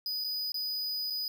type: tone with dropouts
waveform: square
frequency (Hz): 4969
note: D#8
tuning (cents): -3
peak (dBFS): -32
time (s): 0.06-1.28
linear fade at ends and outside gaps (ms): 1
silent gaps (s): 0.24-0.245 / 0.52-0.543 / 1.101-1.105
effects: none